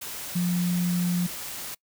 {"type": "tone in noise", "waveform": "sine", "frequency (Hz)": 176.7, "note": "F3", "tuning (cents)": 21, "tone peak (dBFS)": -22, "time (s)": [0.35, 1.27], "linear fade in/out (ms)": 10, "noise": "white", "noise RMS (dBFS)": -36, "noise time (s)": [0.01, 1.75], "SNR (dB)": 11, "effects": ["noise-tail reverb RT60 0.1 s tail -25 dB re dry"]}